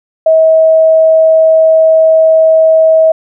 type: tone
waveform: sine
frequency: 641 Hz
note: E5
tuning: 49 cents flat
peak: -3 dBFS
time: 0.26-3.12 s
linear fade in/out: 5 ms
effects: none